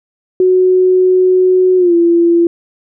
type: tone with pitch glide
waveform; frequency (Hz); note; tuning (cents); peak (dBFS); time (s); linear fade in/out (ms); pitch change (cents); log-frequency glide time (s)
sine; 369.2 to 340.5; F#4 to F4; -4 to -44; -6; 0.4-2.47; 2; -140; 1.77-1.94
effects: none